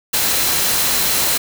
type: tone in noise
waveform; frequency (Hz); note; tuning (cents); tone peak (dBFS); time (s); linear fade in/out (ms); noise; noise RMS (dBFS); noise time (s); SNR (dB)
sine; 4075; C8; -47; -27; 0.13-1.38; 10; white; -17; 0.13-1.38; -13
effects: none